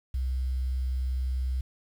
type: tone with quantisation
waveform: sine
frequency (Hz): 64.3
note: C2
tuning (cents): -30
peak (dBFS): -26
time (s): 0.14-1.61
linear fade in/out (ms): 5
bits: 9
effects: none